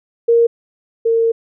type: tone pair in turn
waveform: sine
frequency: 466.2 / 456.9 Hz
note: A#4 / A#4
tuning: 0 / -35 cents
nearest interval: unison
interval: 35 cents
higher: first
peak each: -8 / -11 dBFS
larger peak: first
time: 0.28-0.47 / 1.05-1.32 s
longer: second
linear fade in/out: 10 ms
effects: none